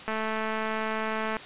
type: click train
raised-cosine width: 0.5 ms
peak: -16 dBFS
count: 283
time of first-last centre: 0.08-1.368 s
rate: 219 Hz
effects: white hiss -42 dBFS RMS until 1.45 s + resampled to 8000 Hz